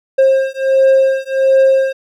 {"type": "beating tone pair", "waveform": "triangle", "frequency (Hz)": [533, 534.4], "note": ["C5", "C5"], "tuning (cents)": [32, 36], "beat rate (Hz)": 1.4, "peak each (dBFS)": -10, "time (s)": [0.18, 1.93], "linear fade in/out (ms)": 10, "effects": []}